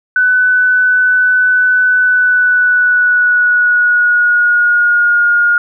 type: tone with pitch glide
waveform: sine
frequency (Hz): 1499 to 1426.4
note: F#6 to F6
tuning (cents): +22 to +36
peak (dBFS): -7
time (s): 0.16-5.58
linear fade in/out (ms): 2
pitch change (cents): -86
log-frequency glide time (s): 1.96-5.25
effects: none